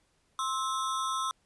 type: ring-modulated tone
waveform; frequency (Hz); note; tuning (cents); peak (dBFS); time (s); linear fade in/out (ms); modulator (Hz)
square; 1182; D6; +11; -27; 0.39-1.31; 0; 126
effects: pink hiss -71 dBFS RMS until 1.45 s + resampled to 24000 Hz